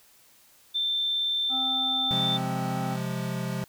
sine tone, 3561 Hz, A7, 20 cents sharp, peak -24 dBFS, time 0.74-2.38 s, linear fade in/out 20 ms
harmonic tone, 261.6 Hz, C4, in tune, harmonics 1 / 3 / 5, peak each -36 / -33 / -42 dBFS, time 1.49-2.98 s, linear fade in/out 50 ms
square chord, F minor, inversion second, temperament equal, 130.81 / 174.61 / 207.7 Hz, C3 / F3 / Ab3, 0 / 0 / 0 cents, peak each -33 / -33 / -36 dBFS, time 2.11-3.64 s, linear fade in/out 0 ms
effects white hiss -58 dBFS RMS until 3.68 s

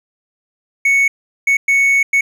triangle tone bursts at uneven times, 2217 Hz, C#7, in tune, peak -8 dBFS, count 4, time 0.85-1.08 / 1.47-1.57 / 1.68-2.03 / 2.13-2.21 s, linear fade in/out 5 ms, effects none

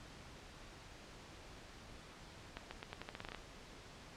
accelerating click train, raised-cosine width 0.3 ms, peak -28 dBFS, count 12, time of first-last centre 2.57-3.347 s, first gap 140 ms, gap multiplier 0.85, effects pink hiss -55 dBFS RMS until 4.16 s + low-pass 6000 Hz 12 dB/octave

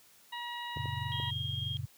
harmonic tone, 957 Hz, A#5, 45 cents sharp, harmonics 1 / 2 / 3 / 4, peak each -40 / -43 / -45 / -46 dBFS, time 0.32-1.31 s, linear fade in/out 10 ms
sine chord, F# major, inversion none, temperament just, 92.5 / 115.62 / 138.75 Hz, F#2 / A#2 / C#3, 0 / -14 / +2 cents, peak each -39 / -39 / -39 dBFS, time 0.76-1.86 s, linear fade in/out 5 ms
clicks, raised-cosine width 2 ms, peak -30 dBFS, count 3, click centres 0.771 / 0.857 / 1.2 s
sine tone, 3238 Hz, G#7, 45 cents flat, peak -36 dBFS, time 1.12-1.77 s, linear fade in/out 0 ms
effects white hiss -61 dBFS RMS until 1.97 s + high-pass 60 Hz 12 dB/octave

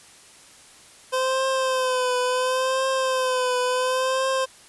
25% pulse tone with vibrato, 514 Hz, C5, 31 cents flat, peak -17 dBFS, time 1.12-4.46 s, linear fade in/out 20 ms, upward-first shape triangle, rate 0.71 Hz, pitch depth 56 cents each way, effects white hiss -49 dBFS RMS until 4.68 s + resampled to 24000 Hz

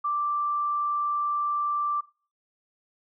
sine tone, 1174.7 Hz, D6, in tune, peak -24 dBFS, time 0.04-2.01 s, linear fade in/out 10 ms, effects noise-tail reverb RT60 0.4 s tail -21 dB re dry

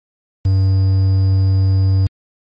triangle tone with quantisation, 95.7 Hz, G2, 41 cents flat, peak -8 dBFS, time 0.45-2.07 s, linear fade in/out 5 ms, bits 6, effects MP3 32 kbps

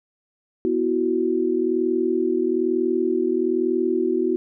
sine chord, B suspended fourth, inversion none, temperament just, 246.9 / 329.3 / 370.4 Hz, B3 / E4 / F#4, 0 / -2 / +2 cents, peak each -26 / -23 / -21 dBFS, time 0.65-4.36 s, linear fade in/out 0 ms, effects none

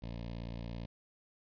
15% pulse tone with notch filter, 57.8 Hz, A#1, 14 cents flat, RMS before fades -42 dBFS, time 0.02-0.86 s, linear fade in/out 10 ms, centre 1400 Hz, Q 1.1, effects resampled to 11025 Hz + 12-bit

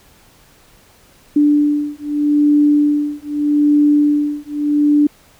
sine beating tone pair, 293.7 / 294.51 Hz, D4 / D4, 0 / +5 cents, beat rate 0.81 Hz, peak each -14 dBFS, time 1.36-5.07 s, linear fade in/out 5 ms, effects pink hiss -49 dBFS RMS until 5.39 s

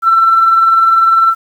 sine tone with tremolo, 1341 Hz, E6, 29 cents sharp, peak -3 dBFS, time 0.02-1.35 s, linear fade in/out 50 ms, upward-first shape sine, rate 20 Hz, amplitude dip 40%, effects tanh soft clip ceiling 0 dBFS + 7-bit

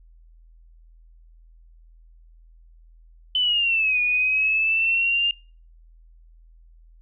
sine linear two-way sweep, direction down then up, 3040 to 2446 to 2815 Hz, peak -18 dBFS, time 3.35-5.31 s, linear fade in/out 2 ms, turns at 4.01 s, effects noise-tail reverb RT60 0.4 s tail -25 dB re dry + added 41 Hz sine -48 dBFS peak until 7.01 s

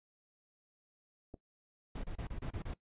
clicks, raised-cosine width 2 ms, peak -43 / -33 dBFS, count 2, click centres 1.339 / 1.342 s
brown noise bursts, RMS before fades -40 dBFS, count 7, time 1.95-2.739 s, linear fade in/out 5 ms, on 87 ms, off 30 ms
effects noise-tail reverb RT60 0.1 s tail -19 dB re dry + resampled to 8000 Hz

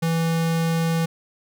square tone, 164.81 Hz, E3, in tune, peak -20 dBFS, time 0.02-1.06 s, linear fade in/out 10 ms, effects none

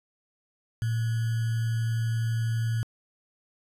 sine tone with sample-and-hold, 114 Hz, A#2, 38 cents flat, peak -24 dBFS, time 0.82-2.83 s, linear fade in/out 0 ms, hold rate 1575 Hz, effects resampled to 32000 Hz

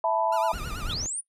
sine chord, E suspended fourth, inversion none, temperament equal, 659.3 / 880 / 987.8 Hz, E5 / A5 / B5, 0 / 0 / 0 cents, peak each -25 / -26 / -28 dBFS, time 0.04-0.52 s, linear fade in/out 2 ms
sawtooth tone with vibrato, 1312 Hz, E6, 9 cents flat, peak -33 dBFS, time 0.32-0.94 s, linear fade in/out 5 ms, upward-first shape sine, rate 9.2 Hz, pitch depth 180 cents each way
brown noise, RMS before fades -34 dBFS, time 0.53-1.06 s, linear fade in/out 0 ms
sine linear sweep, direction up, 2960 to 9780 Hz, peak -29 dBFS, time 0.89-1.21 s, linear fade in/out 10 ms
effects noise-tail reverb RT60 0.1 s tail -18 dB re dry + resampled to 32000 Hz

